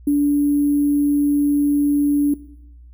sine tone with sample-and-hold, 288.9 Hz, D4, 28 cents flat, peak -13 dBFS, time 0.07-2.34 s, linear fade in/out 5 ms, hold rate 11025 Hz, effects noise-tail reverb RT60 0.9 s tail -19 dB re dry + added 60 Hz sine -40 dBFS peak until 2.93 s

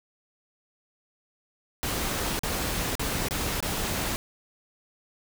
pink noise with dropouts, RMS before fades -29 dBFS, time 1.83-4.16 s, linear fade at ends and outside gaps 0 ms, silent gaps 2.392-2.434 / 2.953-2.995 / 3.285-3.309 / 3.604-3.626 s, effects none

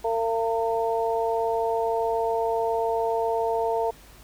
harmonic tone, 227.3 Hz, A#3, 43 cents flat, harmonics 2 / 3 / 4, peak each -25 / -27 / -28 dBFS, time 0.04-3.91 s, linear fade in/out 10 ms, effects added 50 Hz sine -51 dBFS peak until 4.23 s + pink hiss -51 dBFS RMS until 4.23 s

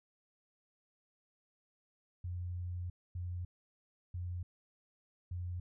sine tone bursts at uneven times, 88.8 Hz, F2, 29 cents sharp, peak -37 dBFS, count 4, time 2.24-2.9 / 3.15-3.45 / 4.14-4.43 / 5.31-5.6 s, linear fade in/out 5 ms, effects none

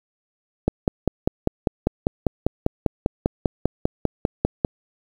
click train, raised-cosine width 2 ms, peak -4 dBFS, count 21, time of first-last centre 0.68-4.648 s, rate 5.04 Hz, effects 7-bit

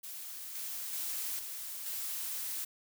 blue noise with level steps, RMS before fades -44 / -40 / -37 / -42 / -38 dBFS, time 0.03-2.65 s, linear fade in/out 10 ms, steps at 0.55 / 0.93 / 1.39 / 1.86 s, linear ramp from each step 2 ms, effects none

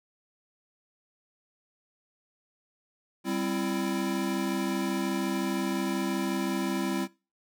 square chord, C major, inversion second, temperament equal with one note detuned, 196 / 261.6 / 335 Hz, G3 / C4 / E4, 0 / 0 / +28 cents, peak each -33 / -33 / -32 dBFS, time 3.24-7.08 s, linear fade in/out 50 ms, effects noise-tail reverb RT60 0.3 s tail -21 dB re dry

